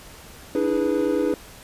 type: chord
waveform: triangle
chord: E dominant seventh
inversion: third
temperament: equal with one note detuned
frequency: 293.7 / 322.7 / 415.3 / 493.9 Hz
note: D4 / E4 / G#4 / B4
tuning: 0 / -37 / 0 / 0 cents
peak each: -23 dBFS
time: 0.55-1.34 s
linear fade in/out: 2 ms
effects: pink hiss -44 dBFS RMS until 1.63 s + resampled to 32000 Hz